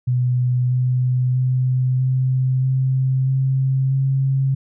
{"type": "tone with pitch steps", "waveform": "sine", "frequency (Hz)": [124.8, 126.4, 128.01, 129.65, 131.31, 132.99, 134.69], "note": ["B2", "B2", "C3", "C3", "C3", "C3", "C#3"], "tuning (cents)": [19, 41, -37, -15, 7, 29, -49], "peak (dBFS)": -15, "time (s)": [0.07, 4.55], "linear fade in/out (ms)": 10, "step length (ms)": 640, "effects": []}